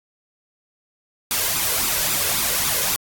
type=noise with flanger; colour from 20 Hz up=white; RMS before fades=-21 dBFS; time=1.31-2.96 s; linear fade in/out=0 ms; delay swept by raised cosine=0.81 to 2.01 ms; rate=3.7 Hz; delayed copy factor=+0.55; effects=AAC 64 kbps